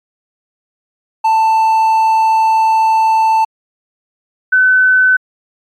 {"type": "tone pair in turn", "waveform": ["triangle", "sine"], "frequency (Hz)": [886, 1512.6], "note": ["A5", "F#6"], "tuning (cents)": [12, 38], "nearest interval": "major sixth", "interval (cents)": 926, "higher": "second", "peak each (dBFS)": -6, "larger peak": "neither", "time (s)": [[1.24, 3.45], [4.52, 5.17]], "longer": "first", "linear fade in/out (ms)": 10, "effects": ["MP3 96 kbps"]}